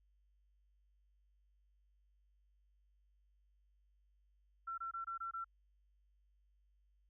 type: tone bursts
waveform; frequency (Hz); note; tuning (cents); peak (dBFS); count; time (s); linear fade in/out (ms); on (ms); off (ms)
sine; 1352; E6; +43; -40; 6; 4.67-5.445; 10; 110; 23
effects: added 50 Hz sine -70 dBFS peak until 7.09 s